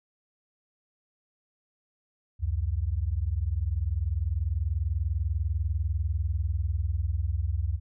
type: tone pair together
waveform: sine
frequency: 68.4 / 88.57 Hz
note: C#2 / F2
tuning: -23 / +25 cents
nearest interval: major third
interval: 448 cents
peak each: -28 dBFS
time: 2.39-7.8 s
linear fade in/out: 50 ms
effects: none